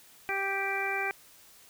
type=harmonic tone; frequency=392 Hz; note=G4; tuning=in tune; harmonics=1 / 2 / 3 / 4 / 5 / 6; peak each=-37 / -35 / -41 / -35 / -37 / -33 dBFS; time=0.29-1.11 s; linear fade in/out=0 ms; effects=white hiss -56 dBFS RMS until 1.69 s